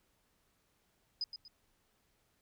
sine tone with echo, 5000 Hz, D#8, 8 cents sharp, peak -33 dBFS, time 1.21-1.24 s, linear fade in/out 2 ms, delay 120 ms, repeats 2, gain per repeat -9 dB, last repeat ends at 1.48 s, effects pink hiss -75 dBFS RMS until 2.41 s

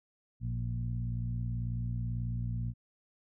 harmonic tone with a mistuned harmonic, 58.27 Hz, A#1, in tune, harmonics 1 / 2 / 3 / 4, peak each -38 / -33 / -43 / -46 dBFS, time 0.4-2.74 s, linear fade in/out 50 ms, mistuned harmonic 1, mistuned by -120 cents, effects none

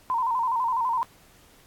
sine tone with vibrato, 969 Hz, B5, 33 cents flat, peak -22 dBFS, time 0.1-1.03 s, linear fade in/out 0 ms, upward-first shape square, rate 12 Hz, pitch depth 84 cents each way, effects pink hiss -56 dBFS RMS until 1.66 s + AAC 64 kbps

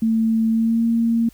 sine tone with pitch glide, 223.9 to 230.3 Hz, A3 to A#3, +30 to -21 cents, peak -15 dBFS, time 0.02-1.29 s, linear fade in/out 5 ms, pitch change +49 cents, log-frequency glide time 0.5-0.85 s, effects added 50 Hz sine -49 dBFS peak until 1.33 s + white hiss -54 dBFS RMS until 1.33 s

